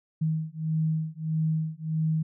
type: beating tone pair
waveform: sine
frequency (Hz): 157.5 / 159.1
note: D#3 / D#3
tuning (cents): +21 / +39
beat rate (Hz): 1.6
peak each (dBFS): -28 / -28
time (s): 0.21-2.23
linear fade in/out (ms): 10
effects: none